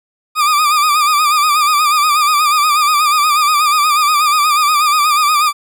40% pulse tone with vibrato, 1205 Hz, D6, 44 cents sharp, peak -9 dBFS, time 0.35-5.53 s, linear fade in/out 50 ms, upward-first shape sine, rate 8.3 Hz, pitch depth 72 cents each way, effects none

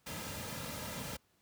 pink noise with comb filter, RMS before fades -42 dBFS, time 0.06-1.17 s, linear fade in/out 10 ms, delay 2.7 ms, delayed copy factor -0.6, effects pink hiss -73 dBFS RMS until 1.41 s + high-pass 60 Hz 12 dB/octave

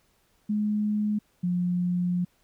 sine tone pair in turn, 210.2 / 177.82 Hz, G#3 / F3, +21 / +31 cents, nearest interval minor third, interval 290 cents, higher first, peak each -23 dBFS, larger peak neither, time 0.49-1.19 / 1.43-2.25 s, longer second, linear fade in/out 10 ms, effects pink hiss -67 dBFS RMS until 2.43 s

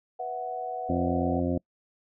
sine chord, B suspended fourth, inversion none, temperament equal with one note detuned, 491 / 659.3 / 740 Hz, B4 / E5 / F#5, -10 / 0 / 0 cents, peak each -38 / -38 / -32 dBFS, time 0.19-1.4 s, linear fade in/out 10 ms
harmonic tone, 87.8 Hz, F2, 10 cents sharp, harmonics 1 / 2 / 3 / 4 / 6 / 7 / 8, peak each -32 / -32 / -28 / -33 / -34 / -36 / -43 dBFS, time 0.89-1.58 s, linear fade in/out 5 ms
effects noise-tail reverb RT60 0.1 s tail -26 dB re dry

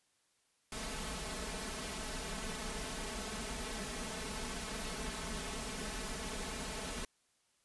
pink noise with comb filter, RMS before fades -41 dBFS, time 0.72-7.05 s, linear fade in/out 2 ms, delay 4.6 ms, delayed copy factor +0.9, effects white hiss -75 dBFS RMS until 7.64 s + resampled to 24000 Hz

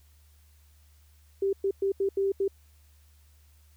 sine tone bursts at uneven times, 392 Hz, G4, in tune, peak -23 dBFS, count 6, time 1.42-1.53 / 1.64-1.71 / 1.82-1.92 / 2-2.09 / 2.17-2.32 / 2.4-2.48 s, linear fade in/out 5 ms, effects added 74 Hz sine -56 dBFS peak until 3.76 s + white hiss -66 dBFS RMS until 3.76 s

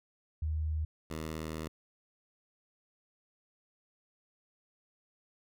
sine / 10% pulse tone pair in turn, 77.78 / 78.96 Hz, D#2 / D#2, 0 / +26 cents, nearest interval unison, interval 26 cents, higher second, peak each -30 / -29 dBFS, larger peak second, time 0.42-0.85 / 1.1-1.68 s, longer second, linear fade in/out 5 ms, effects none

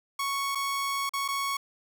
sawtooth tone with dropouts, 1108.7 Hz, C#6, in tune, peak -24 dBFS, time 0.19-1.57 s, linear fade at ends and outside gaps 5 ms, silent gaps 0.55-0.554 / 1.094-1.135 / 1.28-1.285 s, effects none

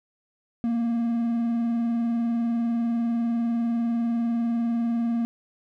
triangle tone with vibrato, 233.1 Hz, A#3, in tune, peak -20 dBFS, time 0.64-5.25 s, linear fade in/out 0 ms, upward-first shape triangle, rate 20 Hz, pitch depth 48 cents each way, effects none

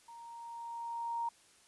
sine tone with level ramp, 932.3 Hz, A#5, in tune, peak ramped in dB -49 to -32 dBFS, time 0.08-1.29 s, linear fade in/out 5 ms, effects white hiss -64 dBFS RMS until 1.67 s + resampled to 24000 Hz

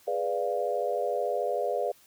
sine chord, G# diminished seventh, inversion none, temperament equal, 415.3 / 493.9 / 587.3 / 698.5 Hz, G#4 / B4 / D5 / F5, 0 / 0 / 0 / 0 cents, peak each -33 / -31 / -31 / -32 dBFS, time 0.07-1.92 s, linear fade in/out 10 ms, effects white hiss -59 dBFS RMS until 2.06 s

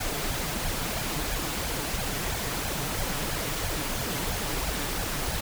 pink noise with flanger, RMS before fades -30 dBFS, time 0-5.41 s, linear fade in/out 10 ms, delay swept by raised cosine 1.2 to 7.1 ms, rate 3 Hz, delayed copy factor +0.7, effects none

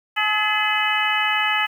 harmonic tone with a mistuned harmonic, 426.5 Hz, G#4, 46 cents sharp, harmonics 2 / 3 / 4 / 5 / 6 / 7, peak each -25 / -25 / -25 / -25 / -25 / -25 dBFS, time 0.16-1.67 s, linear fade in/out 20 ms, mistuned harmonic 5, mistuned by -73 cents, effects 8-bit

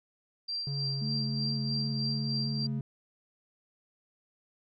sine tone with tremolo, 4721 Hz, D8, 8 cents sharp, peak -31 dBFS, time 0.48-2.67 s, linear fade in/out 10 ms, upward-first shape sine, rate 3.3 Hz, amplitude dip 55%
triangle tone with vibrato, 138.59 Hz, C#3, in tune, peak -30 dBFS, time 0.67-2.81 s, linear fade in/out 2 ms, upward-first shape square, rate 2.8 Hz, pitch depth 16 cents each way
sine tone, 218.4 Hz, A3, 13 cents flat, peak -34 dBFS, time 1.01-2.8 s, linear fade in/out 10 ms
effects none

